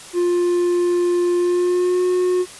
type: tone with pitch glide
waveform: triangle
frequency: 351.8 to 362.9 Hz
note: F4 to F#4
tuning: +13 to -34 cents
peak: -13 dBFS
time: 0.13-2.46 s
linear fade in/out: 50 ms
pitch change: +53 cents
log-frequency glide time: 1.37-2.03 s
effects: white hiss -38 dBFS RMS until 2.59 s + resampled to 24000 Hz